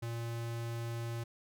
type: tone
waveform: square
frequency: 116.54 Hz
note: A#2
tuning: in tune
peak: -37 dBFS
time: 0.02-1.24 s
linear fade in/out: 10 ms
effects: none